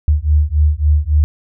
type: beating tone pair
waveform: sine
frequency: 73.42 / 77.02 Hz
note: D2 / D#2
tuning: 0 / -17 cents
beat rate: 3.6 Hz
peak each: -13 dBFS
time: 0.08-1.24 s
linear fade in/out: 0 ms
effects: none